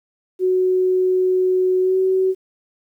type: tone with pitch glide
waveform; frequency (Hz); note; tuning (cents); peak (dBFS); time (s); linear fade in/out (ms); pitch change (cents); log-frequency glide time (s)
sine; 370 to 376.9; F#4 to F#4; 0 to +32; -14; 0.39-2.35; 50; +32; 1.81-1.97
effects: 9-bit